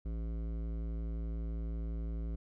sine tone with hard clipping, 55.9 Hz, A1, 28 cents sharp, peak -37 dBFS, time 0.05-2.36 s, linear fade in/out 10 ms, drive 14 dB, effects none

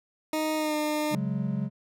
20% pulse tone with pitch glide, 311.1 to 302.4 Hz, D#4 to D#4, 0 to -49 cents, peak -21 dBFS, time 0.33-1.15 s, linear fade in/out 2 ms, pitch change -49 cents, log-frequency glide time 0.56-0.76 s
triangle chord, C# suspended fourth, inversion none, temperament equal, 138.59 / 185 / 207.7 Hz, C#3 / F#3 / G#3, 0 / 0 / 0 cents, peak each -29 dBFS, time 1.1-1.7 s, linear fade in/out 50 ms
effects none

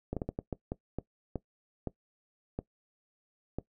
slowing click train, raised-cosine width 2 ms, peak -20 dBFS, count 12, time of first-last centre 0.13-3.586 s, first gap 37 ms, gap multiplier 1.39, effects noise-tail reverb RT60 0.1 s tail -19 dB re dry

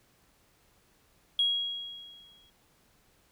sine tone with exponential decay, 3300 Hz, G#7, 12 cents flat, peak -21 dBFS, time 1.39-2.5 s, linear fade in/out 2 ms, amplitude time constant 240 ms, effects tanh soft clip ceiling -17 dBFS + pink hiss -66 dBFS RMS until 3.31 s

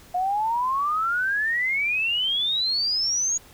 sine exponential sweep, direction up, 710 to 6760 Hz, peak -21 dBFS, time 0.14-3.38 s, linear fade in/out 10 ms, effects pink hiss -50 dBFS RMS until 3.53 s

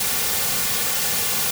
white noise with comb filter, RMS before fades -22 dBFS, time 0-1.51 s, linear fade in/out 5 ms, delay 3.1 ms, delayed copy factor -0.6, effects none

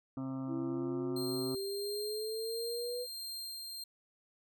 harmonic tone, 132.7 Hz, C3, 25 cents sharp, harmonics 1 / 2 / 4 / 5 / 6 / 7 / 8 / 9 / 10, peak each -43 / -37 / -53 / -53 / -59 / -57 / -61 / -54 / -60 dBFS, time 0.17-1.55 s, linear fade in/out 2 ms
sine exponential sweep, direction up, 326 to 497.3 Hz, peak -36 dBFS, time 0.47-3.07 s, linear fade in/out 50 ms
sawtooth tone with tremolo, 4186 Hz, C8, in tune, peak -37 dBFS, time 1.16-3.84 s, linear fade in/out 5 ms, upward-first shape sine, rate 1.5 Hz, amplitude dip 25%
effects none

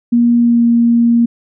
sine tone with pitch glide, 237.4 to 234.7 Hz, A#3 to A#3, +32 to +12 cents, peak -7 dBFS, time 0.12-1.26 s, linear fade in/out 10 ms, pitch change -20 cents, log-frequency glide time 0.38-0.64 s, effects none

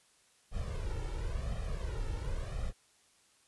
brown noise with flanger, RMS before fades -36 dBFS, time 0.51-2.73 s, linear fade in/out 50 ms, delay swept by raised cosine 1.6 to 2.25 ms, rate 0.95 Hz, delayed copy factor +0.8, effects white hiss -67 dBFS RMS until 3.47 s + resampled to 24000 Hz

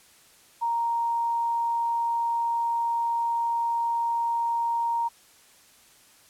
sine tone, 932.3 Hz, A#5, in tune, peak -23 dBFS, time 0.61-5.09 s, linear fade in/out 20 ms, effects white hiss -56 dBFS RMS until 6.29 s + low-pass 12000 Hz 12 dB/octave

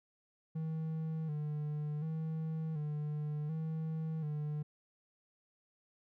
triangle tone with vibrato, 154.5 Hz, D#3, 12 cents flat, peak -33 dBFS, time 0.55-4.63 s, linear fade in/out 10 ms, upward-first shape square, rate 0.68 Hz, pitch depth 54 cents each way, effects none

